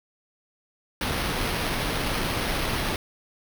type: noise with sample-and-hold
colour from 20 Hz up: pink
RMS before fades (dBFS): -27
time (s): 1.01-2.96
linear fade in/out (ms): 2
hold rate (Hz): 7350
effects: none